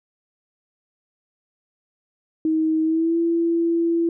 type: tone with pitch glide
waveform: sine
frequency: 316.8 to 335.6 Hz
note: D#4 to E4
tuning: +31 to +31 cents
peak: -17 dBFS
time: 2.45-4.09 s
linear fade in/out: 2 ms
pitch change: +100 cents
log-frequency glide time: 2.83-3.18 s
effects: none